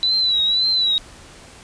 sine tone with vibrato, 3951 Hz, B7, in tune, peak -15 dBFS, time 0.03-0.98 s, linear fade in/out 0 ms, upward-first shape triangle, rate 1.9 Hz, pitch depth 86 cents each way, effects pink hiss -43 dBFS RMS until 1.63 s + resampled to 22050 Hz

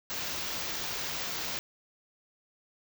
white band-stop noise, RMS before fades -35 dBFS, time 0.1-1.59 s, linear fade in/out 0 ms, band 6800 to 16000 Hz, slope 48 dB/octave, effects none

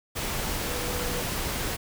sine tone in noise, 490.3 Hz, B4, 13 cents flat, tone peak -36 dBFS, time 0.67-1.22 s, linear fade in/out 20 ms, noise pink, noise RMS -30 dBFS, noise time 0.15-1.77 s, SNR -9 dB, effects none

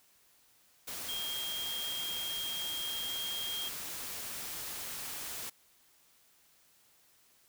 sine tone in noise, 3229 Hz, G#7, 49 cents flat, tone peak -36 dBFS, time 1.08-3.69 s, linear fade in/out 10 ms, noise white, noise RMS -41 dBFS, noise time 0.87-5.5 s, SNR +2 dB, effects white hiss -66 dBFS RMS until 7.48 s

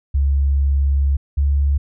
sine tone pair in turn, 69.5 / 70.59 Hz, C#2 / C#2, +5 / +32 cents, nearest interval unison, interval 27 cents, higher second, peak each -13 dBFS, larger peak neither, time 0.14-1.17 / 1.37-1.78 s, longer first, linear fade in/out 10 ms, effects none

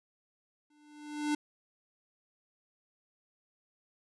square tone with exponential growth, 297.7 Hz, D4, 24 cents sharp, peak -27 dBFS, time 0.7-1.35 s, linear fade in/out 5 ms, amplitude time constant 140 ms, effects resampled to 24000 Hz

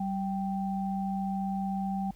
sine tone pair together, 193 / 783 Hz, G3 / G5, -27 / -2 cents, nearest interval 2 octaves, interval 2425 cents, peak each -30 / -34 dBFS, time 0-2.11 s, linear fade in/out 5 ms, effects added 50 Hz sine -51 dBFS peak until 2.15 s + pink hiss -63 dBFS RMS until 2.15 s

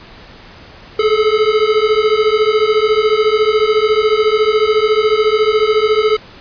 square beating tone pair, 423.4 / 437.4 Hz, G#4 / A4, +33 / -10 cents, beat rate 14 Hz, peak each -14 dBFS, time 0.99-6.17 s, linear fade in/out 5 ms, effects pink hiss -38 dBFS RMS until 6.4 s + resampled to 11025 Hz

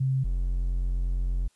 sine / triangle tone pair in turn, 132.6 / 44.33 Hz, C3 / F1, +23 / +27 cents, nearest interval octave + perfect fifth, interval 1896 cents, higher first, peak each -22 dBFS, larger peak neither, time 0-0.24 / 0.24-1.48 s, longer second, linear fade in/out 10 ms, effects white hiss -67 dBFS RMS until 1.55 s + resampled to 24000 Hz

